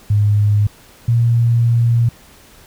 sine tone pair in turn, 103.83 / 117.56 Hz, G#2 / A#2, 0 / +15 cents, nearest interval major second, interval 215 cents, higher second, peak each -10 dBFS, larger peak neither, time 0.1-0.67 / 1.08-2.09 s, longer second, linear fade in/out 5 ms, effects pink hiss -45 dBFS RMS until 2.66 s

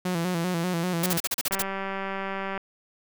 sawtooth tone with vibrato, 174.61 Hz, F3, in tune, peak -21 dBFS, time 0.05-1.18 s, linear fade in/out 5 ms, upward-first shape square, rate 5.1 Hz, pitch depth 71 cents each way
white noise bursts, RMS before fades -26 dBFS, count 9, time 1.03-1.623 s, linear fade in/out 5 ms, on 33 ms, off 37 ms
click train, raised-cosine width 0.5 ms, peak -17 dBFS, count 208, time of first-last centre 1.51-2.577 s, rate 194 Hz
effects none

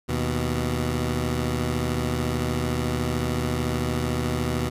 15% pulse tone pair together, 77.78 / 123.47 Hz, D#2 / B2, 0 / 0 cents, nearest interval minor sixth, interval 800 cents, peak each -20 dBFS, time 0.08-4.7 s, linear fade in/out 20 ms, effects resampled to 32000 Hz

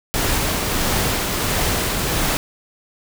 pink noise with tremolo, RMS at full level -19 dBFS, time 0.14-2.37 s, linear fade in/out 0 ms, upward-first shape triangle, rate 1.5 Hz, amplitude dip 30%, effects none

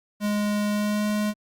square tone with pitch glide, 207.7 to 209.9 Hz, G#3 to G#3, 0 to +19 cents, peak -23 dBFS, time 0.2-1.34 s, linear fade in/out 50 ms, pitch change +19 cents, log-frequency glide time 0.7-1.07 s, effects Opus 48 kbps

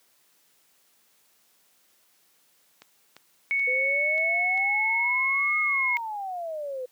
clicks, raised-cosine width 0.2 ms, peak -28 dBFS, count 5, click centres 2.82 / 3.166 / 3.595 / 4.18 / 4.576 s
sine tone with pitch glide, 2217 to 2163 Hz, C#7 to C#7, 0 to -43 cents, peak -22 dBFS, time 3.51-5.97 s, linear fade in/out 0 ms, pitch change -43 cents, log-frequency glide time 3.75-5.77 s
sine exponential two-way sweep, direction up then down, 497 to 1244.5 to 497 Hz, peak -30 dBFS, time 3.67-6.86 s, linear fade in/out 10 ms, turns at 5.6 s
effects white hiss -64 dBFS RMS until 6.91 s + high-pass 150 Hz 12 dB/octave

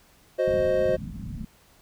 triangle chord, C diminished, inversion second, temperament equal, 370 / 523.3 / 622.3 Hz, Gb4 / C5 / Eb5, 0 / 0 / 0 cents, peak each -26 / -21 / -23 dBFS, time 0.38-0.97 s, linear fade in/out 20 ms
white low-pass noise, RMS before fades -35 dBFS, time 0.47-1.45 s, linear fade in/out 5 ms, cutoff 230 Hz, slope 48 dB/octave
effects pink hiss -58 dBFS RMS until 1.81 s

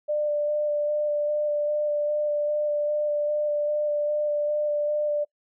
sine tone with vibrato, 594 Hz, D5, 20 cents sharp, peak -22 dBFS, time 0.08-5.25 s, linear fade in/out 20 ms, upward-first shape square, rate 2.5 Hz, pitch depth 11 cents each way, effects noise-tail reverb RT60 0.1 s tail -26 dB re dry

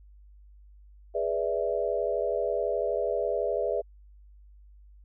sine chord, E dominant seventh, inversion first, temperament equal, 415.3 / 493.9 / 587.3 / 659.3 Hz, G#4 / B4 / D5 / E5, 0 / 0 / 0 / 0 cents, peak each -31 dBFS, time 1.14-3.82 s, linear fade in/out 20 ms, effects added 50 Hz sine -50 dBFS peak until 5.04 s

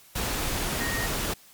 sine tone in noise, 1864.7 Hz, A#6, in tune, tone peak -31 dBFS, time 0.8-1.07 s, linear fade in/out 10 ms, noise pink, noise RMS -29 dBFS, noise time 0.15-1.34 s, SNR -5 dB, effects white hiss -54 dBFS RMS until 1.53 s + Opus 48 kbps

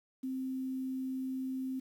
sine tone with quantisation, 261.6 Hz, C4, in tune, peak -34 dBFS, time 0.23-1.8 s, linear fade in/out 10 ms, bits 10, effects none

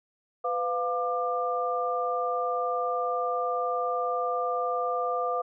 sine tone cluster, 501 / 701 / 1193 Hz, B4 / F5 / D6, +25 / +6 / +27 cents, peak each -30 dBFS, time 0.44-5.42 s, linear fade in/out 10 ms, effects none

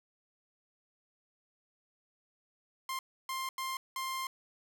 sawtooth tone bursts at uneven times, 1054 Hz, C6, 12 cents sharp, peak -31 dBFS, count 4, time 2.89-2.99 / 3.29-3.49 / 3.58-3.77 / 3.96-4.27 s, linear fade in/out 2 ms, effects none

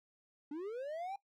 triangle linear sweep, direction up, 278.9 to 810 Hz, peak -37 dBFS, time 0.51-1.16 s, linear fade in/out 5 ms, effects noise-tail reverb RT60 0.1 s tail -18 dB re dry

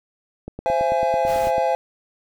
click train, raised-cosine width 2 ms, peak -18 dBFS, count 11, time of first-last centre 0.48-1.581 s, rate 9.08 Hz
triangle chord, C augmented, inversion none, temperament equal with one note detuned, 523.3 / 672.3 / 830.6 Hz, C5 / E5 / G#5, 0 / +34 / 0 cents, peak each -20 dBFS, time 0.66-1.75 s, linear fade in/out 0 ms
pink noise, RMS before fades -35 dBFS, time 1.25-1.52 s, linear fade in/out 50 ms
effects none

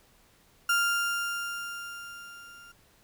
35% pulse tone with level ramp, 1396.9 Hz, F6, in tune, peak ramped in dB -20 to -47 dBFS, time 0.69-2.72 s, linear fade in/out 5 ms, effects pink hiss -62 dBFS RMS until 3.03 s

